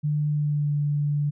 sine tone with pitch glide, 149.1 to 146.2 Hz, D3 to D3, +27 to -7 cents, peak -21 dBFS, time 0.03-1.31 s, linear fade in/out 20 ms, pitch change -34 cents, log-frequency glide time 0.28-0.74 s, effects none

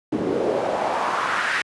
pink noise with band-pass filter sweep, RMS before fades -23 dBFS, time 0.12-1.62 s, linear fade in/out 5 ms, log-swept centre 300 to 1900 Hz, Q 2.6, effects high-pass 100 Hz 12 dB/octave + resampled to 24000 Hz

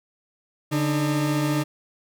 40% pulse tone pair together, 144.44 / 303.6 Hz, D3 / D#4, -28 / -42 cents, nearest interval octave + minor second, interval 1286 cents, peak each -23 dBFS, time 0.71-1.64 s, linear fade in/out 20 ms, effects none

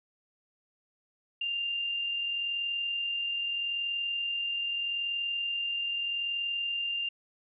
sine tone with amplitude modulation, 2794 Hz, F7, in tune, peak -28 dBFS, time 1.41-7.09 s, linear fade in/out 5 ms, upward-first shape sine, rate 40.8 Hz, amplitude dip 30%, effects none

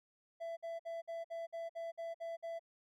triangle tone bursts, 667 Hz, E5, 20 cents sharp, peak -38 dBFS, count 10, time 0.4-2.595 s, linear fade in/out 20 ms, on 170 ms, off 55 ms, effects none

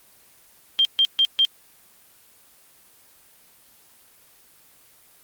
sine tone bursts, 3180 Hz, G7, 24 cents sharp, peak -14 dBFS, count 4, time 0.79-1.45 s, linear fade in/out 0 ms, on 60 ms, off 140 ms, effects white hiss -54 dBFS RMS until 5.23 s + Opus 24 kbps

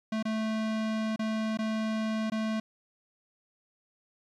square tone with dropouts, 219.2 Hz, A3, 6 cents flat, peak -29 dBFS, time 0.12-2.6 s, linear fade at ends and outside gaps 5 ms, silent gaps 0.227-0.252 / 1.161-1.192 / 1.573-1.588 / 2.3-2.319 s, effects low-pass 5000 Hz 12 dB/octave + 11-bit

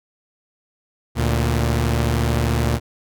sawtooth tone pair together, 73.2 / 116.54 Hz, D2 / A#2, -5 / 0 cents, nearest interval minor sixth, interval 805 cents, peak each -16 dBFS, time 1.15-2.8 s, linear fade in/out 50 ms, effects none

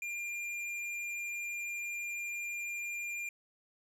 sine tone with hard clipping, 2398 Hz, D7, 36 cents sharp, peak -38 dBFS, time 0.02-3.29 s, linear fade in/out 2 ms, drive 9 dB, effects none

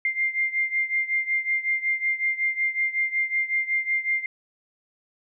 sine beating tone pair, 2100 / 2105.4 Hz, C7 / C7, +6 / +10 cents, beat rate 5.4 Hz, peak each -24 / -27 dBFS, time 0.05-4.26 s, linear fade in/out 2 ms, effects none

